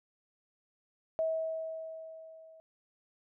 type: tone with level ramp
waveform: sine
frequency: 644 Hz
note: E5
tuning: 41 cents flat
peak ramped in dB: -27 to -53 dBFS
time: 1.19-2.6 s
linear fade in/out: 0 ms
effects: none